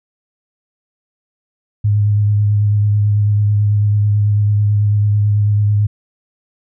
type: tone with vibrato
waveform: sine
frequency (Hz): 103.83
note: G#2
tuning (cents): 0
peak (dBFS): -10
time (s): 1.84-5.87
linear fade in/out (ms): 10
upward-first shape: sine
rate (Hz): 9.1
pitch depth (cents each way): 19
effects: none